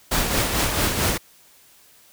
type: noise with tremolo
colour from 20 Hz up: pink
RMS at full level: -20 dBFS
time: 0.11-1.18 s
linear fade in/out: 10 ms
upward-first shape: sine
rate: 4.5 Hz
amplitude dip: 45%
effects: white hiss -53 dBFS RMS until 2.12 s